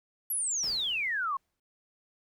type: exponential sweep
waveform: sine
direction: down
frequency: 11840 to 1049 Hz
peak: -28 dBFS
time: 0.3-1.37 s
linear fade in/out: 5 ms
type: noise with exponential decay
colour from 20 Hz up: pink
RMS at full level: -45 dBFS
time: 0.63-1.6 s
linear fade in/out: 2 ms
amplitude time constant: 210 ms
effects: none